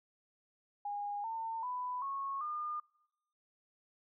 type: tone with pitch steps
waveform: sine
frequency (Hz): 818 / 902.4 / 995.5 / 1098.2 / 1211.5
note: G#5 / A5 / B5 / C#6 / D#6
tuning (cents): -26 / +44 / +14 / -17 / -47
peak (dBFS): -36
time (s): 0.85-2.8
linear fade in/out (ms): 5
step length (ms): 390
effects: noise-tail reverb RT60 0.9 s tail -24 dB re dry